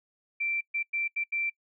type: tone bursts at uneven times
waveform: sine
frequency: 2348 Hz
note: D7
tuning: 1 cent flat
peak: -27 dBFS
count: 5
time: 0.4-0.61 / 0.74-0.83 / 0.93-1.08 / 1.16-1.24 / 1.32-1.5 s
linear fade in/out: 10 ms
effects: noise-tail reverb RT60 0.1 s tail -26 dB re dry